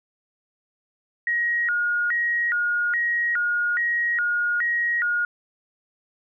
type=tone with vibrato; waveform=sine; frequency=1647 Hz; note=G#6; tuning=15 cents flat; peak=-20 dBFS; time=1.27-5.25 s; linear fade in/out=2 ms; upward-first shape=square; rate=1.2 Hz; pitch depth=240 cents each way; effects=none